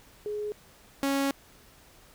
sine / sawtooth tone pair in turn, 418.9 / 275.9 Hz, G#4 / C#4, +15 / -8 cents, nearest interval perfect fifth, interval 723 cents, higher first, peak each -30 / -21 dBFS, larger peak second, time 0.26-0.52 / 1.03-1.31 s, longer second, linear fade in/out 0 ms, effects pink hiss -56 dBFS RMS until 2.14 s

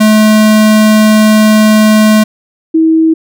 square / sine tone pair in turn, 215.2 / 321.7 Hz, A3 / E4, -38 / -42 cents, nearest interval perfect fifth, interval 696 cents, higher second, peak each -4 dBFS, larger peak neither, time 0-2.24 / 2.74-3.14 s, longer first, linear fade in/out 10 ms, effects none

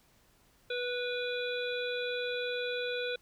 harmonic tone, 491.2 Hz, B4, 9 cents flat, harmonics 1 / 3 / 5 / 7 / 8, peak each -34 / -39 / -41 / -42 / -43 dBFS, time 0.7-3.16 s, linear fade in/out 5 ms, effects pink hiss -66 dBFS RMS until 3.21 s

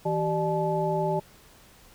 sine tone cluster, 162.1 / 385.1 / 601 / 863 Hz, E3 / G4 / D5 / A5, -29 / -31 / +40 / -34 cents, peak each -29 dBFS, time 0.05-1.2 s, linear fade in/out 10 ms, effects pink hiss -54 dBFS RMS until 1.94 s

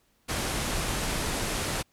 pink low-pass noise, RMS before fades -30 dBFS, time 0.28-1.83 s, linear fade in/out 20 ms, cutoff 12000 Hz, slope 48 dB/octave, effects pink hiss -68 dBFS RMS until 1.92 s

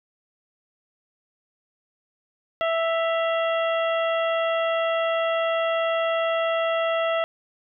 harmonic tone with a mistuned harmonic, 659.3 Hz, E5, in tune, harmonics 1 / 2 / 3 / 4 / 5, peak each -22 / -28 / -32 / -34 / -36 dBFS, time 2.61-7.24 s, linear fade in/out 0 ms, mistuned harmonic 4, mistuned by +74 cents, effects none

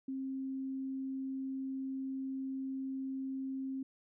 sine tone, 266.4 Hz, C4, 31 cents sharp, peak -36 dBFS, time 0.08-3.83 s, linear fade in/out 5 ms, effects none

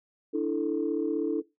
sine chord, D suspended second, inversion none, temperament equal, 293.7 / 329.6 / 440 Hz, D4 / E4 / A4, 0 / 0 / 0 cents, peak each -29 dBFS, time 0.33-1.42 s, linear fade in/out 20 ms, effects noise-tail reverb RT60 0.2 s tail -18 dB re dry + tanh soft clip ceiling -17 dBFS

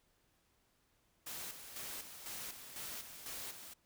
white noise with tremolo, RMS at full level -45 dBFS, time 1.26-3.74 s, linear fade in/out 10 ms, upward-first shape square, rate 2 Hz, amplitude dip 55%, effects pink hiss -75 dBFS RMS until 3.85 s

